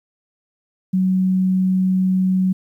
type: tone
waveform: sine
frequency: 186.7 Hz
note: F#3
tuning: 16 cents sharp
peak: -14 dBFS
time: 0.93-2.53 s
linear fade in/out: 10 ms
effects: 9-bit